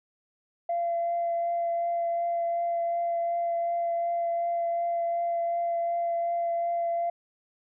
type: tone with vibrato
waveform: sine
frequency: 684 Hz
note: F5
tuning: 36 cents flat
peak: -24 dBFS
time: 0.69-7.1 s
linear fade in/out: 5 ms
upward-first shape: triangle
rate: 2.7 Hz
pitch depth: 12 cents each way
effects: tanh soft clip ceiling -21 dBFS